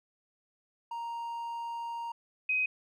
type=tone pair in turn; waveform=triangle / sine; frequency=933 / 2518 Hz; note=A#5 / D#7; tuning=+1 / +20 cents; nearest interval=octave + perfect fourth; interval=1719 cents; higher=second; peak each=-33 / -26 dBFS; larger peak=second; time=0.91-2.12 / 2.49-2.66 s; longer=first; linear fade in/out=5 ms; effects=none